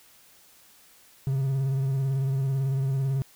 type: tone with vibrato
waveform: triangle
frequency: 134.9 Hz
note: C#3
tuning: 47 cents flat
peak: -21 dBFS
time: 1.27-3.22 s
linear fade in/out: 0 ms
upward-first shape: sine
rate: 18 Hz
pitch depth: 42 cents each way
effects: white hiss -56 dBFS RMS until 3.35 s